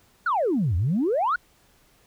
sine exponential two-way sweep, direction down then up, 1511 to 80.1 to 1511 Hz, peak -19 dBFS, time 0.26-1.36 s, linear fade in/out 5 ms, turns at 0.76 s, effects tanh soft clip ceiling -16 dBFS + pink hiss -60 dBFS RMS until 2.06 s

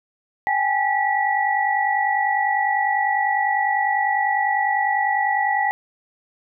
sine tone cluster, 791 / 841 / 1945 Hz, G5 / G#5 / B6, +15 / +22 / -27 cents, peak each -22 dBFS, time 0.47-5.71 s, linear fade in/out 0 ms, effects none

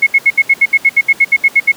sine tone bursts, 2178 Hz, C#7, 31 cents flat, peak -4 dBFS, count 15, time 0.02-1.72 s, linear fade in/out 10 ms, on 48 ms, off 70 ms, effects pink hiss -36 dBFS RMS until 1.76 s + high-pass 200 Hz 12 dB/octave

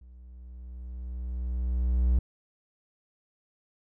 triangle tone with level ramp, 61.5 Hz, B1, 7 cents flat, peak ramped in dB -46 to -17 dBFS, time 0.01-2.19 s, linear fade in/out 5 ms, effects none

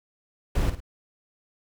brown noise with echo, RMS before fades -22 dBFS, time 0.55-0.7 s, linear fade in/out 5 ms, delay 52 ms, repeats 2, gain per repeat -9 dB, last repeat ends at 0.804 s, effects none

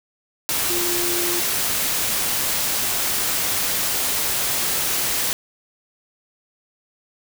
sine tone in noise, 349.2 Hz, F4, in tune, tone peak -26 dBFS, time 0.7-1.4 s, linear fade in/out 0 ms, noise white, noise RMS -22 dBFS, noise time 0.49-5.33 s, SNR -7 dB, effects none

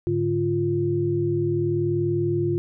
sine tone cluster, 105.8 / 146.4 / 348.5 Hz, G#2 / D3 / F4, +33 / -5 / -4 cents, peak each -27 / -27 / -22 dBFS, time 0.07-2.58 s, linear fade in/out 0 ms, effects none

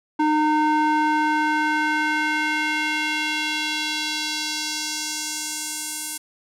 square tone with band-pass filter sweep, 305.8 Hz, D#4, 30 cents flat, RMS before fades -23 dBFS, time 0.19-6.18 s, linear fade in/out 10 ms, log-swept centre 720 to 9700 Hz, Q 1.5, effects none

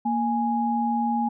sine tone pair together, 233.1 / 830.7 Hz, A#3 / G#5, 0 / 0 cents, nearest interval octave + minor seventh, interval 2200 cents, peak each -24 dBFS, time 0.05-1.29 s, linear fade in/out 10 ms, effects none

